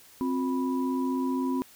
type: tone cluster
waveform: sine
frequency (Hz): 262.5 / 358.3 / 984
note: C4 / F4 / B5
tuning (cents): +6 / +44 / -7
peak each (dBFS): -26 / -34 / -35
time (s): 0.21-1.62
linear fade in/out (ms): 0
effects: white hiss -54 dBFS RMS until 1.75 s